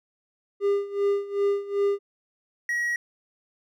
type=tone with tremolo; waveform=triangle; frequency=402.1 Hz; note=G4; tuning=44 cents sharp; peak=-17 dBFS; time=0.6-1.99 s; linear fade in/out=50 ms; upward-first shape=sine; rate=2.6 Hz; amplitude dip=85%
type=tone; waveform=triangle; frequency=1907 Hz; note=A#6; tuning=39 cents sharp; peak=-22 dBFS; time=2.69-2.96 s; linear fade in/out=2 ms
effects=none